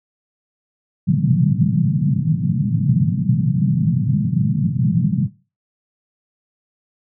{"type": "band-pass noise", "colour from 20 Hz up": "pink", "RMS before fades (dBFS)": -17, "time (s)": [1.07, 5.28], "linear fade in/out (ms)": 20, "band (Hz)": [120, 200], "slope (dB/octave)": 48, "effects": ["noise-tail reverb RT60 0.3 s tail -17 dB re dry"]}